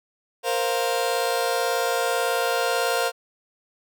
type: chord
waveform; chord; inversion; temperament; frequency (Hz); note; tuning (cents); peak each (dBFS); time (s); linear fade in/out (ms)
sawtooth; Bb suspended second; none; just; 466.2 / 524.4 / 699.2; Bb4 / C5 / F5; 0 / +4 / +2; -22; 0.43-3.12; 50
effects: none